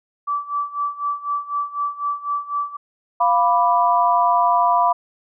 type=tone with tremolo; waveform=sine; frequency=1158 Hz; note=D6; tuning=25 cents flat; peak=-18 dBFS; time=0.27-2.77 s; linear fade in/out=10 ms; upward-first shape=sine; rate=4 Hz; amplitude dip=85%
type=chord; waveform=sine; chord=B diminished; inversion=second; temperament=equal; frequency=698.5 / 987.8 / 1174.7 Hz; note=F5 / B5 / D6; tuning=0 / 0 / 0 cents; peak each=-18 / -16 / -21 dBFS; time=3.2-4.93 s; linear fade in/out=10 ms
effects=none